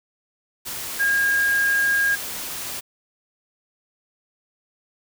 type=tone in noise; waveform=sine; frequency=1625 Hz; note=G#6; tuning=38 cents flat; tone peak=-17 dBFS; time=0.99-2.16 s; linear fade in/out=20 ms; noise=white; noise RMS=-31 dBFS; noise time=0.65-2.81 s; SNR=+11 dB; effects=none